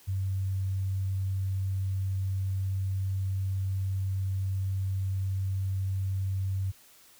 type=tone; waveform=sine; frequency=95.9 Hz; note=G2; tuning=37 cents flat; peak=-27 dBFS; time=0.07-6.72 s; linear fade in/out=20 ms; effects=white hiss -57 dBFS RMS until 7.19 s